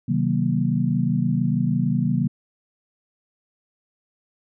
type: chord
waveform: sine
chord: C half-diminished seventh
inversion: none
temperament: just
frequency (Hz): 130.81 / 156.98 / 188.37 / 235.5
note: C3 / Eb3 / Gb3 / Bb3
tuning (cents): 0 / +16 / +31 / +18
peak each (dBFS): -24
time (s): 0.08-2.28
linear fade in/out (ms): 10
effects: none